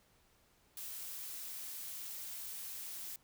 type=noise; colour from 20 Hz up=blue; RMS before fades=-45 dBFS; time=0.77-3.16 s; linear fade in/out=2 ms; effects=pink hiss -70 dBFS RMS until 3.23 s